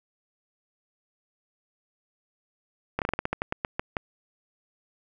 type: slowing click train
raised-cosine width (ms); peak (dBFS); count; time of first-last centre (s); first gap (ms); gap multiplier
0.5; -11; 13; 2.99-3.968; 28; 1.18
effects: none

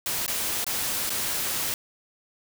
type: noise with dropouts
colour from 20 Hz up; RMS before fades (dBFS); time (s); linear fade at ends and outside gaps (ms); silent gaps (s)
white; -28; 0.06-1.74; 1; 0.264-0.279 / 0.644-0.666 / 1.095-1.103
effects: none

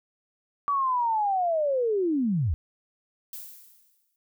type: linear sweep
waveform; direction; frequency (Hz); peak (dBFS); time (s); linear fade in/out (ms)
sine; down; 1155 to 65.41; -22; 0.68-2.54; 0
type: noise with exponential decay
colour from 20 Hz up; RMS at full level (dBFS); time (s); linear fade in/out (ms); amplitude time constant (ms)
violet; -37; 3.33-4.16; 1; 180
effects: none

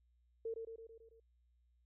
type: tone with echo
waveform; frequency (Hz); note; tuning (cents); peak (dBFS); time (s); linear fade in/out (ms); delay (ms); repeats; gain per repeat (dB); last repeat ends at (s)
sine; 452.6; A4; +49; -38; 0.45-0.54; 5; 110; 6; -4; 1.2
effects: added 60 Hz sine -70 dBFS peak until 1.85 s

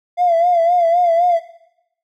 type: tone with vibrato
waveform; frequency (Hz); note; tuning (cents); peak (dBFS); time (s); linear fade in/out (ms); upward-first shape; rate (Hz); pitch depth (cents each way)
triangle; 689; F5; -24; -7; 0.17-1.4; 50; sine; 3.9; 72
effects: noise-tail reverb RT60 0.8 s tail -20 dB re dry + tanh soft clip ceiling -9 dBFS

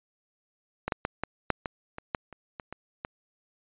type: clicks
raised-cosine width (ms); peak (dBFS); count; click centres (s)
0.5; -14 / -11 / -12 / -14 / -7 / -16 / -22 / -12 / -29 / -22 / -23 / -18; 12; 0.88 / 0.922 / 1.051 / 1.236 / 1.503 / 1.658 / 1.984 / 2.148 / 2.327 / 2.598 / 2.726 / 3.049
effects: resampled to 8000 Hz

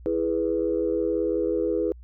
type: chord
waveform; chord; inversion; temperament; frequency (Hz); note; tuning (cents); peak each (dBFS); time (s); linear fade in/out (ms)
sine; E major; none; equal; 329.6 / 415.3 / 493.9; E4 / G#4 / B4; 0 / 0 / 0; -26; 0.06-1.92; 0
effects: tanh soft clip ceiling -12 dBFS + added 60 Hz sine -42 dBFS peak until 2.03 s

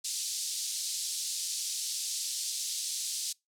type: band-pass noise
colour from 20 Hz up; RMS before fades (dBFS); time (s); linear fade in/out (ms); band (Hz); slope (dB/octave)
pink; -35; 0.04-3.33; 10; 4200 to 10000; 24
effects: noise-tail reverb RT60 0.2 s tail -25 dB re dry

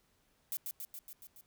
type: noise with echo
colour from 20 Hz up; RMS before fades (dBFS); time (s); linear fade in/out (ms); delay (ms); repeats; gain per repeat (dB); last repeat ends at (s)
violet; -37; 0.52-0.57; 0; 140; 6; -3; 1.41
effects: pink hiss -73 dBFS RMS until 1.46 s

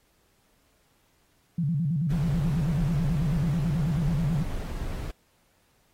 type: tone with vibrato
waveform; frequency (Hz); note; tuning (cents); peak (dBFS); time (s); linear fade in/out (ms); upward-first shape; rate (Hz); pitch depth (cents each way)
sine; 154.7; D#3; -10; -23; 1.58-4.43; 5; square; 9.2; 170
type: noise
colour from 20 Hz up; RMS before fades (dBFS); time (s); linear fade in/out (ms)
brown; -32; 2.1-5.11; 5
effects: pink hiss -67 dBFS RMS until 5.93 s + AAC 48 kbps

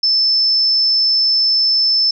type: tone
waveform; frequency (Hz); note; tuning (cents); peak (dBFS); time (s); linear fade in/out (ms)
sine; 5274; E8; 0; -11; 0.03-2.11; 5
effects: none

